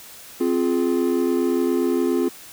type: chord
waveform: triangle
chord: F minor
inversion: second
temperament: just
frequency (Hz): 261.9 / 349.2 / 419.1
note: C4 / F4 / Ab4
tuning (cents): +2 / 0 / +16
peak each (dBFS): -20 / -19 / -23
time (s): 0.4-2.29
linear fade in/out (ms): 10
effects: white hiss -42 dBFS RMS until 2.52 s